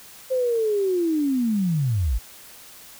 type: linear sweep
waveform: sine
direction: down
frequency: 526 to 46.43 Hz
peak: -19 dBFS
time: 0.3-2.19 s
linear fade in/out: 20 ms
effects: white hiss -45 dBFS RMS until 2.99 s